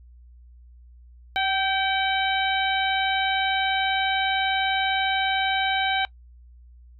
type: harmonic tone with a mistuned harmonic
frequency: 767 Hz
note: G5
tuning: 38 cents flat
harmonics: 1 / 2 / 3 / 4 / 5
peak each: -24 / -27 / -29 / -30 / -31 dBFS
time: 1.36-6.05 s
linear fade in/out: 0 ms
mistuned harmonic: 2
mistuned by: +36 cents
effects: noise-tail reverb RT60 0.1 s tail -22 dB re dry + added 60 Hz sine -46 dBFS peak until 6.99 s